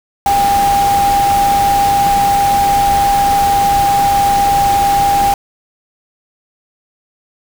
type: tone in noise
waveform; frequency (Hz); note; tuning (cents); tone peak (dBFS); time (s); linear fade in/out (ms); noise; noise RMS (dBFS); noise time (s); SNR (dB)
sine; 801; G5; +37; -9; 0.26-5.34; 2; pink; -21; 0.26-5.34; +9
effects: none